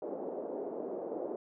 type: band-pass noise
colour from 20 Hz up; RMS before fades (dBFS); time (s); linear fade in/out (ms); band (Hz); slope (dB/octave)
pink; -39; 0.02-1.36; 2; 320 to 610; 24
effects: none